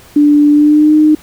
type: tone with pitch glide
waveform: sine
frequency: 293.7 to 306.3 Hz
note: D4 to D#4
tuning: 0 to -27 cents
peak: -4 dBFS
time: 0.16-1.15 s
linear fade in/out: 5 ms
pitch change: +73 cents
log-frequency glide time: 0.51-0.95 s
effects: pink hiss -40 dBFS RMS until 1.22 s